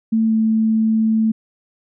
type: tone with pitch glide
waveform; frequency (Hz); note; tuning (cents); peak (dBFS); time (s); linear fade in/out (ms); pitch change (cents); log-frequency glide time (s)
sine; 223 to 220.9; A3 to A3; +23 to +7; -13; 0.12-1.32; 10; -16; 0.26-0.33
effects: none